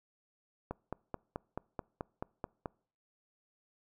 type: click train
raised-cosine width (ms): 1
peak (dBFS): -23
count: 10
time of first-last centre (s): 0.71-2.658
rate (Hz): 4.62
effects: noise-tail reverb RT60 0.5 s tail -25 dB re dry